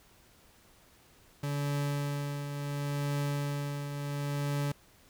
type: tone with tremolo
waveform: 40% pulse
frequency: 143.5 Hz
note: D3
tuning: 40 cents flat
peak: -28 dBFS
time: 1.43-4.72 s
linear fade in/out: 5 ms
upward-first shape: triangle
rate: 0.71 Hz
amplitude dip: 55%
effects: pink hiss -61 dBFS RMS until 5.09 s